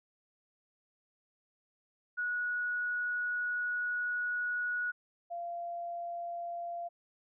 sine tone pair in turn, 1461 / 689.5 Hz, F#6 / F5, -22 / -22 cents, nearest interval octave + minor second, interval 1300 cents, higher first, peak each -31 / -36 dBFS, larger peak first, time 2.17-4.92 / 5.3-6.89 s, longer first, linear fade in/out 20 ms, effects none

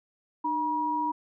sine tone pair together, 302.4 / 960 Hz, D#4 / B5, -49 / -49 cents, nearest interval octave + minor sixth, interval 2000 cents, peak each -33 / -26 dBFS, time 0.44-1.12 s, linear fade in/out 10 ms, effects none

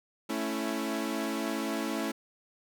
sawtooth chord, A major, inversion none, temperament equal with one note detuned, 220 / 277.2 / 331.9 Hz, A3 / C#4 / E4, 0 / 0 / +12 cents, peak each -31 dBFS, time 0.29-2.12 s, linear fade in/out 10 ms, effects none

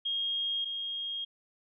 sine tone pair in turn, 3249 / 3249 Hz, G#7 / G#7, -39 / -39 cents, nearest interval unison, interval 0 cents, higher neither, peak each -29 / -33 dBFS, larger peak first, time 0.05-0.65 / 0.65-1.25 s, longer neither, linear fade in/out 10 ms, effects none

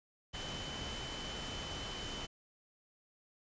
sine tone in noise, 3036 Hz, F#7, 44 cents sharp, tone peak -45 dBFS, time 0.33-2.27 s, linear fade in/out 20 ms, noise pink, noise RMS -43 dBFS, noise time 0.33-2.27 s, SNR -5 dB, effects resampled to 16000 Hz

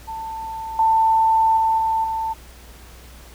sine tone with level steps, 891 Hz, A5, 22 cents sharp, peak -27 / -13 / -15 / -17 / -21 dBFS, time 0.07-2.34 s, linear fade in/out 20 ms, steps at 0.79 / 1.57 / 1.78 / 2.04 s, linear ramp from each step 2 ms, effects added 60 Hz sine -42 dBFS peak until 3.34 s + pink hiss -46 dBFS RMS until 3.34 s

